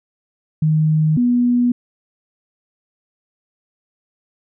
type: tone pair in turn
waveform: sine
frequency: 155.56 / 243.7 Hz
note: D#3 / B3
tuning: 0 / -23 cents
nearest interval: minor sixth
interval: 777 cents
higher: second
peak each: -12 dBFS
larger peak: neither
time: 0.62-1.17 / 1.17-1.72 s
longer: neither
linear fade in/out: 5 ms
effects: none